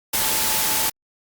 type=tone in noise; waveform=sine; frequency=872 Hz; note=A5; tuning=16 cents flat; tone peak=-32 dBFS; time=0.13-0.9 s; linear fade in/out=10 ms; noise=white; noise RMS=-21 dBFS; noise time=0.13-0.9 s; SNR=-14 dB; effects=Opus 48 kbps